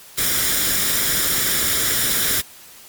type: noise with comb filter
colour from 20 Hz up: white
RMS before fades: -19 dBFS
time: 0.17-2.42 s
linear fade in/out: 20 ms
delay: 0.56 ms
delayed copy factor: +0.6
effects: white hiss -43 dBFS RMS until 2.88 s + MP3 96 kbps